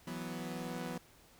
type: chord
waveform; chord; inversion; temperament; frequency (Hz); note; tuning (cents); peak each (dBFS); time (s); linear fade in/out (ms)
sawtooth; E suspended second; none; equal; 164.81 / 185 / 246.9; E3 / F#3 / B3; 0 / 0 / 0; -40 / -40 / -39; 0.07-0.98; 5
effects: pink hiss -62 dBFS RMS until 1.39 s